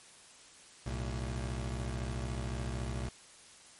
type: tone pair together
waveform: 25% pulse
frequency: 63.9 / 113.99 Hz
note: C2 / A#2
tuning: -40 / -38 cents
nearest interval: minor seventh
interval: 1002 cents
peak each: -32 / -37 dBFS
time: 0.86-3.09 s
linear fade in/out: 5 ms
effects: white hiss -56 dBFS RMS until 3.79 s + MP3 48 kbps